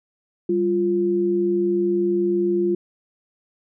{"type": "tone pair together", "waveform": "sine", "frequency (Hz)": [196.3, 349.2], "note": ["G3", "F4"], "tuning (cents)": [3, 0], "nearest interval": "minor seventh", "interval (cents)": 997, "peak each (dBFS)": [-25, -18], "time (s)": [0.49, 2.75], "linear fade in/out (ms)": 5, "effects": []}